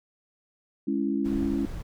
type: chord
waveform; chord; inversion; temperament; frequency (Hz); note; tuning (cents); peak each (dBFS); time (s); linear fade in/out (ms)
sine; C# minor; second; just; 207.9 / 277.2 / 332.6; G#3 / C#4 / E4; +2 / 0 / +16; -29 / -27 / -30; 0.87-1.66; 10
type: noise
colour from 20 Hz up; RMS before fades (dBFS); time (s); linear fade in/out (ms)
brown; -36; 1.24-1.83; 20
effects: none